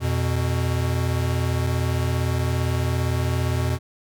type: tone pair together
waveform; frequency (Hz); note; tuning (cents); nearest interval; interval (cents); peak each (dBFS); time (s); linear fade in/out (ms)
square; 86.01 / 123.47; F2 / B2; -26 / 0; tritone; 626; -24; 0-3.79; 50
effects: none